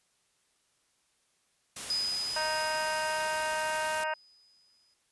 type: noise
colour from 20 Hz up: white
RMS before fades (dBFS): -39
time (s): 1.76-4.04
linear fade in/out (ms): 5
type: tone with exponential decay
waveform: sine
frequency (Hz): 4999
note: D#8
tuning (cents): +7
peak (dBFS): -27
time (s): 1.9-4.94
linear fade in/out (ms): 2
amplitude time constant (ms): 660
type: harmonic tone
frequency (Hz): 311.4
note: D#4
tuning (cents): +2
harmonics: 2 / 3 / 4 / 5 / 6 / 7 / 8 / 9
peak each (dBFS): -35 / -33 / -43 / -35 / -42 / -48 / -46 / -43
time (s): 2.36-4.14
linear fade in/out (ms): 5
effects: white hiss -72 dBFS RMS until 5.11 s + resampled to 24000 Hz